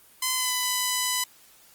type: tone with pitch glide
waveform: 5% pulse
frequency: 1024 to 1000 Hz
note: C6 to B5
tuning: -38 to +21 cents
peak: -12 dBFS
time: 0.22-1.24 s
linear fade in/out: 5 ms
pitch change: -41 cents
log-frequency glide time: 0.35-0.52 s
effects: white hiss -55 dBFS RMS until 1.74 s + Opus 24 kbps